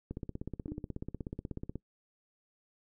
click train, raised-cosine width 3 ms, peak -25 dBFS, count 28, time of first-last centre 0.11-1.756 s, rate 16.4 Hz
sine tone with exponential decay, 300.6 Hz, D4, 40 cents sharp, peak -35 dBFS, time 0.68-0.89 s, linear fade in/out 0 ms, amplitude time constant 45 ms
effects noise-tail reverb RT60 0.1 s tail -22 dB re dry

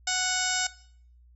harmonic tone with a mistuned harmonic, 739 Hz, F#5, 2 cents flat, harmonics 1 / 2 / 3 / 4 / 5 / 6 / 7 / 8 / 9 / 10, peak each -34 / -32 / -35 / -36 / -35 / -38 / -32 / -37 / -38 / -32 dBFS, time 0.07-0.67 s, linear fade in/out 5 ms, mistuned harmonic 8, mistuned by -15 cents, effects noise-tail reverb RT60 0.6 s tail -19 dB re dry + added 60 Hz sine -53 dBFS peak until 1.35 s

